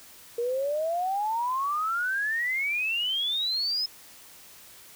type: exponential sweep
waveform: sine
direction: up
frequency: 464.4 to 5180 Hz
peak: -25 dBFS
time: 0.38-3.86 s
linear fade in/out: 5 ms
effects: white hiss -50 dBFS RMS until 4.95 s